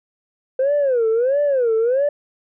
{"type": "tone with vibrato", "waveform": "sine", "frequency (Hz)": 509, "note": "C5", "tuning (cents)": -48, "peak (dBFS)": -13, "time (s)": [0.59, 2.09], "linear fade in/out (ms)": 5, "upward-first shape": "sine", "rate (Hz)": 1.5, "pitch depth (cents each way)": 240, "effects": ["tanh soft clip ceiling -12 dBFS"]}